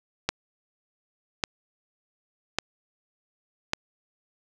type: click train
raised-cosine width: 0.2 ms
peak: -6 dBFS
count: 4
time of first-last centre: 0.29-3.734 s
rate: 0.871 Hz
effects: none